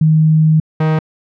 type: tone pair in turn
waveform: sine / 45% pulse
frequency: 156.9 / 156.9 Hz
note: D#3 / D#3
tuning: +15 / +15 cents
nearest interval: unison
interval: 0 cents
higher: neither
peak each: -7 / -11 dBFS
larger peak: first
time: 0.01-0.6 / 0.8-0.99 s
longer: first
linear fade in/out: 5 ms
effects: low-pass 2000 Hz 12 dB/octave